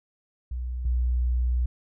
sine tone pair in turn, 61.74 / 61.31 Hz, B1 / B1, 0 / -12 cents, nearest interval unison, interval 12 cents, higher first, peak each -28 / -21 dBFS, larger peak second, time 0.51-0.85 / 0.85-1.66 s, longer second, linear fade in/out 5 ms, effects none

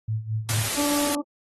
sine tone with tremolo, 109.8 Hz, A2, 3 cents flat, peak -22 dBFS, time 0.08-0.69 s, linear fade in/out 5 ms, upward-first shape sine, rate 4.6 Hz, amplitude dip 80%
white noise, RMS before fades -27 dBFS, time 0.49-1.15 s, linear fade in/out 0 ms
harmonic tone, 290 Hz, D4, 22 cents flat, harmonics 1 / 2 / 3 / 4, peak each -26 / -32 / -36 / -38 dBFS, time 0.76-1.22 s, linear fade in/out 20 ms
effects AAC 32 kbps

